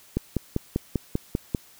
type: click train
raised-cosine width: 3 ms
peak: -10 dBFS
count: 8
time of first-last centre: 0.17-1.548 s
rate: 5.08 Hz
effects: white hiss -53 dBFS RMS until 1.79 s